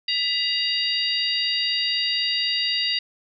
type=harmonic tone with a mistuned harmonic; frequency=944 Hz; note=A#5; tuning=22 cents sharp; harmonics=2 / 3 / 4 / 5; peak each=-31 / -25 / -27 / -25 dBFS; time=0.08-2.99 s; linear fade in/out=5 ms; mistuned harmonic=2; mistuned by=+89 cents; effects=none